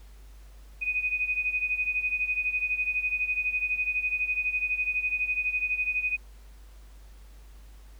sine beating tone pair, 2489 / 2501 Hz, D#7 / D#7, 0 / +8 cents, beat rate 12 Hz, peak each -27 / -31 dBFS, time 0.81-6.17 s, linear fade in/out 20 ms, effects added 50 Hz sine -46 dBFS peak until 7.99 s + pink hiss -60 dBFS RMS until 7.99 s

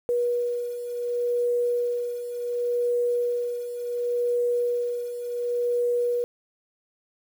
sine beating tone pair, 482.5 / 483.19 Hz, B4 / B4, -40 / -38 cents, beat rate 0.69 Hz, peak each -30 / -24 dBFS, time 0.09-6.24 s, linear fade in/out 0 ms, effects 8-bit

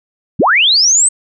sine linear sweep, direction up, 88.7 to 8372 Hz, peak -7 dBFS, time 0.39-1.09 s, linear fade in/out 10 ms, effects none

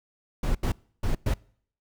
brown noise bursts at uneven times, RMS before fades -24 dBFS, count 4, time 0.43-0.55 / 0.63-0.72 / 1.03-1.15 / 1.26-1.34 s, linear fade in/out 5 ms, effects noise-tail reverb RT60 0.6 s tail -25 dB re dry

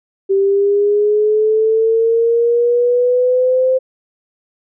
sine linear sweep, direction up, 388.4 to 521 Hz, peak -10 dBFS, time 0.29-3.79 s, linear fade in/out 20 ms, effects none

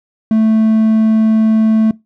triangle tone, 220 Hz, A3, in tune, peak -6 dBFS, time 0.31-1.91 s, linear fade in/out 2 ms, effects noise-tail reverb RT60 0.2 s tail -21 dB re dry

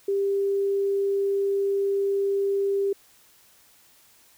sine tone, 396.3 Hz, G4, 19 cents sharp, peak -21 dBFS, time 0.08-2.93 s, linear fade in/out 5 ms, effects white hiss -57 dBFS RMS until 4.37 s

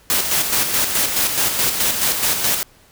white noise with tremolo, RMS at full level -17 dBFS, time 0.1-2.63 s, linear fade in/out 0 ms, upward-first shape square, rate 4.7 Hz, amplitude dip 45%, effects pink hiss -51 dBFS RMS until 2.91 s

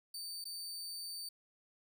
sawtooth tone with dropouts, 4586 Hz, D8, 42 cents flat, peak -39 dBFS, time 0.14-1.29 s, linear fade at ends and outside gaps 5 ms, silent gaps 0.442-0.453 s, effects none

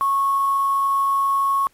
sine tone with quantisation, 1100 Hz, C#6, 14 cents flat, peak -16 dBFS, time 0.01-1.67 s, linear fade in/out 0 ms, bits 6, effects pink hiss -59 dBFS RMS until 1.73 s + MP3 64 kbps

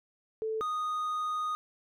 sine / triangle tone pair in turn, 440 / 1239.1 Hz, A4 / D#6, 0 / -8 cents, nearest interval octave + tritone, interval 1792 cents, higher second, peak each -30 / -28 dBFS, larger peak second, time 0.42-0.61 / 0.61-1.55 s, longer second, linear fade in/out 0 ms, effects none

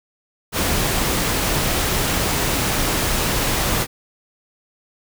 pink noise, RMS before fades -20 dBFS, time 0.52-3.87 s, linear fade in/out 50 ms, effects none

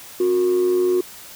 sine tone with amplitude modulation, 363.4 Hz, F#4, 31 cents flat, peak -11 dBFS, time 0.2-1.01 s, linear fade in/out 5 ms, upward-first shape sine, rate 100 Hz, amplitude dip 55%, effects tanh soft clip ceiling -12 dBFS + white hiss -40 dBFS RMS until 1.35 s

